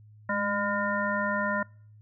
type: harmonic tone with a mistuned harmonic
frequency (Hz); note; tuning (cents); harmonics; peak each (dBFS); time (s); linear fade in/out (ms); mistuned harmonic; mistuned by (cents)
202.3; G#3; -45; 1 / 3 / 5 / 7 / 9; -32 / -32 / -32 / -32 / -32; 0.29-1.63; 5; 1; +48
effects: noise-tail reverb RT60 0.5 s tail -26 dB re dry + added 106 Hz sine -50 dBFS peak until 2.01 s